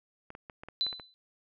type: clicks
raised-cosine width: 0.5 ms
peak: -29 dBFS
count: 8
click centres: 0.304 / 0.351 / 0.498 / 0.635 / 0.686 / 0.866 / 0.928 / 0.998 s
type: tone with exponential decay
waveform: sine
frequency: 4011 Hz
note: B7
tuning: 26 cents sharp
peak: -24 dBFS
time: 0.81-1.14 s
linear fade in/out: 0 ms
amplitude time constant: 70 ms
effects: none